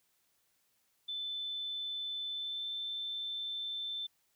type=tone with pitch glide; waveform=sine; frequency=3520 to 3544 Hz; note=A7 to A7; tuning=0 to +12 cents; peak=-36 dBFS; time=1.08-4.07 s; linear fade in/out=10 ms; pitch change=+12 cents; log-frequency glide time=2.3-2.68 s; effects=white hiss -75 dBFS RMS until 4.35 s